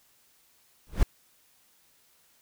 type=noise with exponential growth; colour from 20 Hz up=brown; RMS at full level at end=-18 dBFS; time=0.87-1.03 s; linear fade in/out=1 ms; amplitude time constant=34 ms; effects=white hiss -64 dBFS RMS until 2.41 s